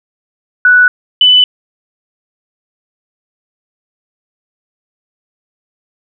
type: tone pair in turn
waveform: sine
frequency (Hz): 1480 / 2995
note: F#6 / F#7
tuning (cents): 0 / +20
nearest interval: octave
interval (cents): 1220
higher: second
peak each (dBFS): -3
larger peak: neither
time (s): 0.65-0.88 / 1.21-1.44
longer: neither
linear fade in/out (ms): 2
effects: none